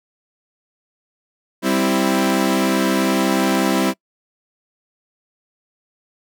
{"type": "chord", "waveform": "sawtooth", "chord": "C major", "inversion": "second", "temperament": "equal", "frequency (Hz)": [196, 261.6, 329.6], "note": ["G3", "C4", "E4"], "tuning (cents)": [0, 0, 0], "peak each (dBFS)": -16, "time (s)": [1.62, 3.94], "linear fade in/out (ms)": 50, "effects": ["noise-tail reverb RT60 0.1 s tail -25 dB re dry"]}